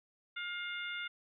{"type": "harmonic tone", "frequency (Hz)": 708, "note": "F5", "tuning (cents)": 23, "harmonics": [2, 3, 4, 5], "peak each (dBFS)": [-41, -42, -46, -46], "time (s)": [0.36, 1.08], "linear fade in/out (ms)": 10, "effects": []}